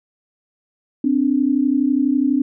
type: tone pair together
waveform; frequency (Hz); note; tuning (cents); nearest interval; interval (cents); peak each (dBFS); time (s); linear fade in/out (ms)
sine; 258.6 / 290.7; C4 / D4; -20 / -18; major second; 202; -17; 1.04-2.42; 5
effects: none